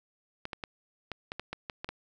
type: clicks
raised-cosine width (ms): 0.3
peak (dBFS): -20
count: 10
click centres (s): 0.454 / 0.532 / 0.638 / 1.117 / 1.319 / 1.396 / 1.53 / 1.698 / 1.845 / 1.89
effects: none